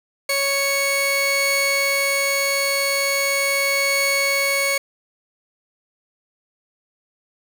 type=tone pair together; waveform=sawtooth; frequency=554.4 / 2218 Hz; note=C#5 / C#7; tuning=0 / 0 cents; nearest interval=2 octaves; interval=2400 cents; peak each=-19 / -16 dBFS; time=0.29-4.78 s; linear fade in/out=5 ms; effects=none